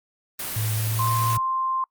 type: noise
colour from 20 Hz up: white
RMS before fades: -30 dBFS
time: 0.39-1.37 s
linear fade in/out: 5 ms
type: tone with pitch glide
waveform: sine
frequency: 109 to 113.37 Hz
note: A2 to A#2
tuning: -16 to -48 cents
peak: -23 dBFS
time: 0.56-1.38 s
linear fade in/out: 5 ms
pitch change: +68 cents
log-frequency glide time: 0.87-1.07 s
type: tone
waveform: sine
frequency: 1050 Hz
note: C6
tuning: 6 cents sharp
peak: -22 dBFS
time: 0.99-1.84 s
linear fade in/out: 2 ms
effects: noise-tail reverb RT60 0.1 s tail -25 dB re dry + Opus 32 kbps